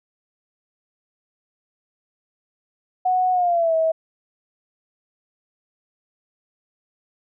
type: tone with pitch glide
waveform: sine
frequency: 737 to 645.3 Hz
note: F#5 to E5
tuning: -7 to -37 cents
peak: -16 dBFS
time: 3.05-3.92 s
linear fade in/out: 10 ms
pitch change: -230 cents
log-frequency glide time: 3.32-3.75 s
effects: none